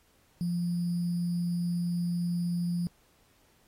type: tone with sample-and-hold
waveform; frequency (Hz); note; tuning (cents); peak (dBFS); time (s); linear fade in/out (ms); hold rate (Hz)
sine; 173.8; F3; -8; -27; 0.41-2.87; 0; 4900
effects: pink hiss -66 dBFS RMS until 3.67 s + AAC 48 kbps